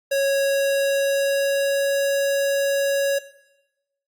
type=tone with pitch glide; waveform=square; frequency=552 to 556.2 Hz; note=C#5 to C#5; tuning=-7 to +6 cents; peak=-19 dBFS; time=0.11-3.19 s; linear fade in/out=10 ms; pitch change=+13 cents; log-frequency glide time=0.39-1.93 s; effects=noise-tail reverb RT60 0.9 s tail -17 dB re dry + Opus 48 kbps